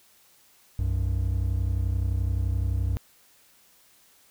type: tone pair together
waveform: triangle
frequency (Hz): 63.4 / 95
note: B1 / F#2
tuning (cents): +46 / +46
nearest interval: perfect fifth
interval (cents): 700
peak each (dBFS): -24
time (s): 0.79-2.97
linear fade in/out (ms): 0
effects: white hiss -59 dBFS RMS until 4.3 s